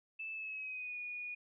sine tone with pitch glide, 2631 to 2455 Hz, E7 to D#7, -4 to -24 cents, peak -40 dBFS, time 0.19-1.35 s, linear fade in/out 10 ms, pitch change -120 cents, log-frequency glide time 0.32-0.98 s, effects none

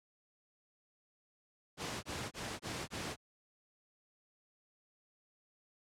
pink noise bursts, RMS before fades -40 dBFS, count 5, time 1.77-3.162 s, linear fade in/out 50 ms, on 260 ms, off 23 ms, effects high-pass 80 Hz 12 dB/octave + low-pass 8000 Hz 12 dB/octave

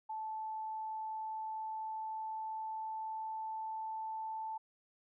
sine tone with pitch glide, 874 to 880.6 Hz, A5 to A5, -12 to +1 cents, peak -38 dBFS, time 0.09-4.58 s, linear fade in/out 10 ms, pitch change +13 cents, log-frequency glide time 0.5-4.1 s, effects none

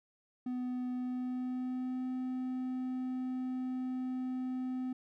triangle tone with pitch glide, 250.2 to 255.6 Hz, B3 to C4, +23 to -40 cents, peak -32 dBFS, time 0.46-4.93 s, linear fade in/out 5 ms, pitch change +37 cents, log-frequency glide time 0.94-2.07 s, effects none

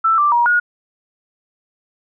sine tone with pitch steps, 1327 / 1176 / 951 / 1443 Hz, E6 / D6 / A#5 / F#6, +11 / +2 / +34 / -44 cents, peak -11 dBFS, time 0.04-0.6 s, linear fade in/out 10 ms, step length 140 ms, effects none

